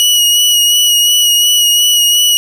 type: tone with vibrato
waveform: sawtooth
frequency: 2913 Hz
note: F#7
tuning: 28 cents flat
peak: -4 dBFS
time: 0-2.37 s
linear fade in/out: 0 ms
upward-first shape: sine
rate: 2.8 Hz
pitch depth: 23 cents each way
effects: none